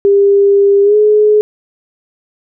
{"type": "tone with pitch glide", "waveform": "sine", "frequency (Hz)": [400, 422.8], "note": ["G4", "G#4"], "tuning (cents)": [35, 31], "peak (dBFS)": -5, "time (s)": [0.05, 1.41], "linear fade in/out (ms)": 0, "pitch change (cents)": 96, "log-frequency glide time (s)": [0.83, 0.96], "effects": []}